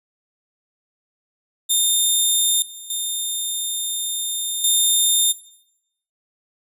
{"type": "tone with level steps", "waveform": "10% pulse", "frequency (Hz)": 3631, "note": "A#7", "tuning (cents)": -46, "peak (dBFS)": [-7, -26, -14, -6], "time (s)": [1.69, 5.33], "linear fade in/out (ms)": 20, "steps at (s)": [2.62, 2.9, 4.64], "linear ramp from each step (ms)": 2, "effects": ["noise-tail reverb RT60 0.8 s tail -17 dB re dry", "resampled to 32000 Hz"]}